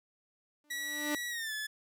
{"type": "tone with exponential growth", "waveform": "sawtooth", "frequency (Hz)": 296.9, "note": "D4", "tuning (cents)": 19, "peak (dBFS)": -26, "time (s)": [0.64, 1.15], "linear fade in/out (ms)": 2, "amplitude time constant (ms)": 110}
{"type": "tone with pitch glide", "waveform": "sawtooth", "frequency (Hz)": [1934, 1723], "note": ["B6", "A6"], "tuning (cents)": [-37, -37], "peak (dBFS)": -32, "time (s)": [0.7, 1.67], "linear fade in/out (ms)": 10, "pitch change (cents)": -200, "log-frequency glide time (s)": [1.29, 1.53]}
{"effects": []}